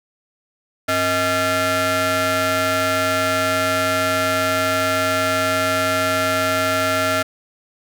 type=ring-modulated tone; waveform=sawtooth; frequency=366.5 Hz; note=F#4; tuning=16 cents flat; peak=-10 dBFS; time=0.88-7.23 s; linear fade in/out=10 ms; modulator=1000 Hz; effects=none